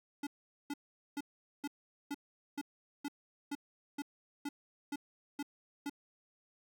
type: tone bursts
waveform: square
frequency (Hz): 287.3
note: D4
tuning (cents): -38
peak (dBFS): -37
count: 13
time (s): 0.23-5.897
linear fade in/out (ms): 5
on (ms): 39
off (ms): 430
effects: none